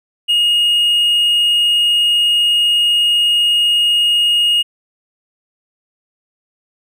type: tone with hard clipping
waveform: sine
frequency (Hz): 2864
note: F7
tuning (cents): +43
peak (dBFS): -11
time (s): 0.28-4.63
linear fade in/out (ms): 20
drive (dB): 2
effects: none